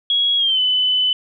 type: tone with pitch glide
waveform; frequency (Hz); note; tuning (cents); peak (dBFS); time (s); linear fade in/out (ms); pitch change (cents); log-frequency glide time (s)
sine; 3322 to 3011; G#7 to F#7; 0 to +30; -14; 0.1-1.13; 2; -170; 0.37-0.6
effects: none